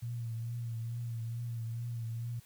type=tone with vibrato; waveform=sine; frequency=116.6 Hz; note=A#2; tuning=1 cent sharp; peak=-35 dBFS; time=0.02-2.4 s; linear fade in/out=10 ms; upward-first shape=triangle; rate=2.3 Hz; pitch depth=50 cents each way; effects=white hiss -62 dBFS RMS until 2.45 s